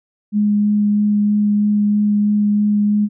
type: tone with vibrato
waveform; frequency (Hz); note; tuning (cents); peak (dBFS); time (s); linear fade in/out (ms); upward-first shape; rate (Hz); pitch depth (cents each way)
sine; 207.7; G#3; 0; -12; 0.32-3.09; 50; sine; 3.1; 8
effects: none